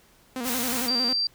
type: tone with vibrato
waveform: sawtooth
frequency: 246.9 Hz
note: B3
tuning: in tune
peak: -25 dBFS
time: 0.36-1.13 s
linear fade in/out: 2 ms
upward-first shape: square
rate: 11 Hz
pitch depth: 77 cents each way
type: band-stop noise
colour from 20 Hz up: white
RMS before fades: -29 dBFS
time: 0.43-0.9 s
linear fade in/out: 50 ms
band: 190 to 760 Hz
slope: 96 dB/octave
type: tone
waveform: sine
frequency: 4699 Hz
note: D8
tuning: in tune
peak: -22 dBFS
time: 0.88-1.27 s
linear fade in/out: 2 ms
effects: pink hiss -58 dBFS RMS until 1.34 s